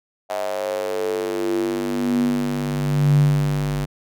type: tone with high-pass filter sweep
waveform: square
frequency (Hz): 49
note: G1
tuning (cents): 0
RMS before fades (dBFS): -21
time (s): 0.29-3.86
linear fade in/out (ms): 20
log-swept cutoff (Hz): 670 to 100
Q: 6.8
effects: none